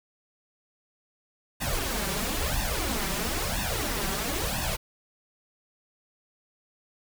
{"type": "noise with flanger", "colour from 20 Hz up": "pink", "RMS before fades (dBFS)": -29, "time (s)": [1.6, 4.77], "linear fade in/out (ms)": 20, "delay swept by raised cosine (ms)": [1.1, 5.2], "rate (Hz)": 1, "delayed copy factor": 0.9, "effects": []}